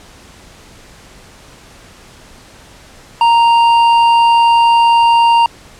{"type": "tone with hard clipping", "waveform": "triangle", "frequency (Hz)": 931, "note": "A#5", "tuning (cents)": -2, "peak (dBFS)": -8, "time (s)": [3.21, 5.46], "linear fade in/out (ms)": 2, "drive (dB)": 11, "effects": ["pink hiss -40 dBFS RMS until 5.79 s", "low-pass 9000 Hz 12 dB/octave"]}